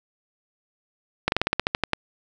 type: slowing click train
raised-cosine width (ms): 0.3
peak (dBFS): -4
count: 11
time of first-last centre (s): 1.28-1.933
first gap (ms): 41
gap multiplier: 1.1
effects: none